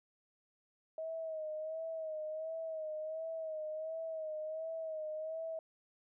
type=tone with vibrato; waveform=sine; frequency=634 Hz; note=D#5; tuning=32 cents sharp; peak=-38 dBFS; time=0.98-5.59 s; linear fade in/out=2 ms; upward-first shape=sine; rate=1.4 Hz; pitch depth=48 cents each way; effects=none